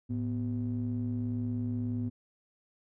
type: ring-modulated tone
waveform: triangle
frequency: 69.3 Hz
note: C#2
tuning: in tune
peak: -25 dBFS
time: 0.09-2.1 s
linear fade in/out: 20 ms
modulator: 177 Hz
effects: none